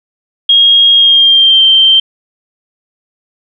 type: tone with pitch glide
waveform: sine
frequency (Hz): 3264 to 3135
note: G#7 to G7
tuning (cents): -31 to -1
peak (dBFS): -3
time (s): 0.49-2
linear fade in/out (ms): 5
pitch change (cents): -70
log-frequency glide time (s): 0.94-1.64
effects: none